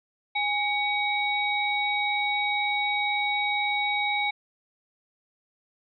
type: tone cluster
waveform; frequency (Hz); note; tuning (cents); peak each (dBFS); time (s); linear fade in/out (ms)
sine; 825 / 2251 / 3810; G#5 / C#7 / A#7; -12 / +26 / +37; -28 / -26 / -32; 0.35-4.31; 10
effects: none